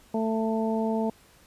harmonic tone, 222 Hz, A3, 16 cents sharp, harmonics 1 / 2 / 3 / 4, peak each -26 / -30 / -32 / -34 dBFS, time 0.14-1.1 s, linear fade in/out 5 ms, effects pink hiss -57 dBFS RMS until 1.46 s + resampled to 32000 Hz

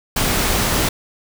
pink noise, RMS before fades -18 dBFS, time 0.16-0.89 s, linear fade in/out 5 ms, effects none

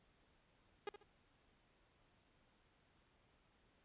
sawtooth tone with echo, 411.1 Hz, G#4, 18 cents flat, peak -37 dBFS, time 0.87-0.89 s, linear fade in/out 2 ms, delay 70 ms, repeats 2, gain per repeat -11 dB, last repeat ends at 1.03 s, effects pink hiss -74 dBFS RMS until 3.84 s + resampled to 8000 Hz

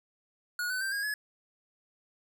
square tone with pitch steps, 1451 / 1509.1 / 1569.6 / 1632.5 / 1697.9 Hz, F#6 / F#6 / G6 / G#6 / G#6, -34 / +34 / +2 / -30 / +38 cents, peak -31 dBFS, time 0.59-1.14 s, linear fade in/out 2 ms, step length 110 ms, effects none

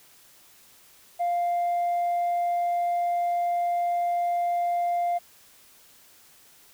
triangle tone with tanh clipping, 698.5 Hz, F5, in tune, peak -23 dBFS, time 1.19-5.19 s, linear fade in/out 20 ms, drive 6 dB, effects white hiss -55 dBFS RMS until 6.73 s

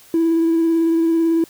triangle tone with vibrato, 329.6 Hz, E4, in tune, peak -10 dBFS, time 0.14-1.44 s, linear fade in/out 2 ms, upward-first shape triangle, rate 18 Hz, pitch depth 23 cents each way, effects tanh soft clip ceiling -10 dBFS + white hiss -47 dBFS RMS until 1.49 s

